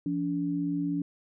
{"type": "tone pair together", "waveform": "sine", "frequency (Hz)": [170.47, 286.7], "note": ["F3", "D4"], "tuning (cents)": [-42, -42], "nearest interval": "major sixth", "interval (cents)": 900, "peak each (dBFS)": [-32, -28], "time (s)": [0.06, 1.02], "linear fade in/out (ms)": 2, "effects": []}